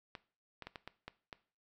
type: clicks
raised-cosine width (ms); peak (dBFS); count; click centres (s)
0.3; -28; 7; 0.152 / 0.623 / 0.67 / 0.758 / 0.876 / 1.08 / 1.328
effects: noise-tail reverb RT60 0.4 s tail -18 dB re dry